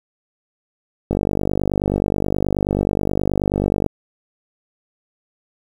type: click train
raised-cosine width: 2 ms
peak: -5 dBFS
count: 137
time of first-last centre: 1.11-3.863 s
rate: 49.4 Hz
effects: 7-bit